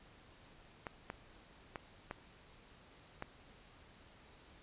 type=clicks; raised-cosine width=0.5 ms; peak=-26 dBFS; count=5; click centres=0.868 / 1.101 / 1.758 / 2.111 / 3.224 s; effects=pink hiss -61 dBFS RMS until 4.62 s + resampled to 8000 Hz